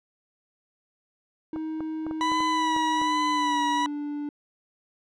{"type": "tone with pitch glide", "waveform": "triangle", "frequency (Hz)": [315.4, 292.6], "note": ["D#4", "D4"], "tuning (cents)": [24, -6], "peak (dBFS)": -27, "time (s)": [1.53, 4.29], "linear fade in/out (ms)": 2, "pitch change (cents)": -130, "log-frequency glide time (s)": [2.76, 3.6]}
{"type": "clicks", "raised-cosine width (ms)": 1, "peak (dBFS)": -23, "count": 8, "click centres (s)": [1.561, 1.806, 2.066, 2.111, 2.318, 2.405, 2.764, 3.016]}
{"type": "tone with vibrato", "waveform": "40% pulse", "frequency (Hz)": 984, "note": "B5", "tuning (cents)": -7, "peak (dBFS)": -22, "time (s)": [2.21, 3.86], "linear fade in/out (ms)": 0, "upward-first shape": "sine", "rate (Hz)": 1.2, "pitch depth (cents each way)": 36}
{"effects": ["low-pass 5000 Hz 12 dB/octave"]}